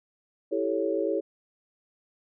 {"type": "chord", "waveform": "sine", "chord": "A dominant seventh", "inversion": "second", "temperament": "equal", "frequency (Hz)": [329.6, 392, 440, 554.4], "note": ["E4", "G4", "A4", "C#5"], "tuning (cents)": [0, 0, 0, 0], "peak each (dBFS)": -30, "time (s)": [0.51, 1.21], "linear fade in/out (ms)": 20, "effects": []}